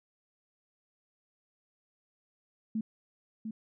sine tone with echo, 219.7 Hz, A3, 2 cents flat, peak -29 dBFS, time 2.75-2.81 s, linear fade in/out 5 ms, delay 700 ms, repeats 1, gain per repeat -6 dB, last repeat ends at 3.51 s, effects none

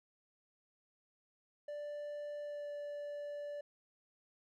triangle tone with pitch glide, 587.3 to 582.6 Hz, D5 to D5, 0 to -14 cents, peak -39 dBFS, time 1.68-3.61 s, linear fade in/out 5 ms, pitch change -14 cents, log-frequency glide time 2.42-2.7 s, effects none

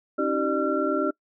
sine tone cluster, 275.8 / 316.1 / 385.3 / 600 / 1363 Hz, C#4 / D#4 / G4 / D5 / F6, -9 / +27 / -30 / +37 / -43 cents, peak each -28 dBFS, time 0.18-1.11 s, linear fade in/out 10 ms, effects noise-tail reverb RT60 0.1 s tail -24 dB re dry

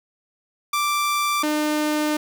sawtooth tone pair in turn, 1174.7 / 302.3 Hz, D6 / D#4, 0 / -50 cents, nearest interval octave + major seventh, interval 2350 cents, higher first, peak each -16 dBFS, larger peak neither, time 0.73-1.43 / 1.43-2.17 s, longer second, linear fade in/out 5 ms, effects none

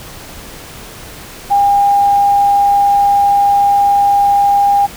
sine tone with quantisation, 806 Hz, G5, 48 cents sharp, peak -7 dBFS, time 1.5-4.87 s, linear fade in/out 20 ms, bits 6, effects pink hiss -32 dBFS RMS until 4.96 s

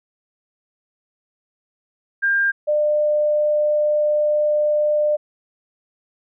sine tone pair in turn, 1600 / 599.3 Hz, G6 / D5, +35 / +35 cents, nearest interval octave + perfect fourth, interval 1700 cents, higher first, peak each -15 dBFS, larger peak neither, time 2.22-2.52 / 2.67-5.17 s, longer second, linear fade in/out 20 ms, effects none

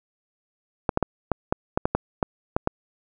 clicks, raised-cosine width 1 ms, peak -6 dBFS, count 11, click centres 0.892 / 0.974 / 1.027 / 1.317 / 1.525 / 1.775 / 1.855 / 1.95 / 2.228 / 2.565 / 2.674 s, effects none

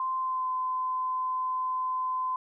sine tone with pitch glide, 1040 to 1025.1 Hz, C6 to C6, -11 to -36 cents, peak -27 dBFS, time 0-2.36 s, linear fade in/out 2 ms, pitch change -25 cents, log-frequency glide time 0.18-0.49 s, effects none

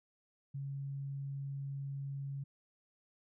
sine tone, 138.59 Hz, C#3, in tune, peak -38 dBFS, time 0.54-2.44 s, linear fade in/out 10 ms, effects none

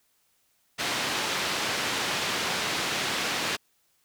white band-pass noise, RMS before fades -29 dBFS, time 0.78-3.57 s, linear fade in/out 20 ms, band 130 to 3900 Hz, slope 12 dB/octave, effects white hiss -69 dBFS RMS until 4.04 s

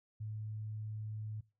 sine tone, 107.7 Hz, A2, 37 cents flat, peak -39 dBFS, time 0.2-1.41 s, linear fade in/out 10 ms, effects noise-tail reverb RT60 0.3 s tail -20 dB re dry

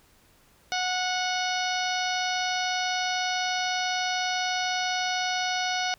harmonic tone, 734 Hz, F#5, 14 cents flat, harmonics 1 / 2 / 3 / 4 / 5 / 6 / 7 / 8, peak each -29 / -32 / -34 / -35 / -36 / -37 / -37 / -38 dBFS, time 0.72-5.94 s, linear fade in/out 0 ms, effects pink hiss -60 dBFS RMS until 5.98 s

